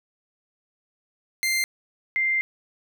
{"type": "tone pair in turn", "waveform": ["sawtooth", "sine"], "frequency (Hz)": [2093, 2093], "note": ["C7", "C7"], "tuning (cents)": [0, 0], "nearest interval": "unison", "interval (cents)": 0, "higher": "neither", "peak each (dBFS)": [-18, -20], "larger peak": "first", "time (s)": [[1.43, 1.64], [2.16, 2.41]], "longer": "second", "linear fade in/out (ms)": 0, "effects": []}